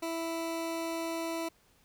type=tone; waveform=20% pulse; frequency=330 Hz; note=E4; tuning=2 cents sharp; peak=-28 dBFS; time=0.02-1.49 s; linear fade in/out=10 ms; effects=pink hiss -66 dBFS RMS until 1.84 s